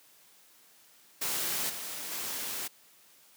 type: noise with level steps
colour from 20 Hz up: white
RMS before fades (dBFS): -32 / -39 / -36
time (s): 1.21-2.68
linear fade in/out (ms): 10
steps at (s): 1.69 / 2.11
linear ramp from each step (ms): 10
effects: white hiss -60 dBFS RMS until 3.36 s + high-pass 150 Hz 12 dB/octave